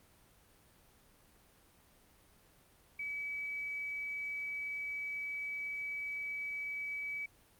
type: tone with quantisation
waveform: sine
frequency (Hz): 2286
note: D7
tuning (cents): -47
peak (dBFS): -37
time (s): 2.99-7.26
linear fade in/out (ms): 5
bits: 11
effects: pink hiss -65 dBFS RMS until 7.59 s + Opus 32 kbps